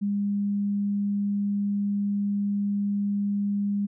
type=tone; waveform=sine; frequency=202.5 Hz; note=G#3; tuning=43 cents flat; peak=-23 dBFS; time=0.01-3.87 s; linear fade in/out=20 ms; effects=none